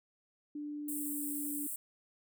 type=tone with pitch glide; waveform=sine; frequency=295.1 to 291.2 Hz; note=D4 to D4; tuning=+8 to -15 cents; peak=-38 dBFS; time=0.55-1.67 s; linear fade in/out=5 ms; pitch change=-23 cents; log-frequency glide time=0.94-1.14 s
type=high-pass noise; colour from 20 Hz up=pink; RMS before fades=-40 dBFS; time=0.88-1.76 s; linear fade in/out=5 ms; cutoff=7900 Hz; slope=96 dB/octave
effects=none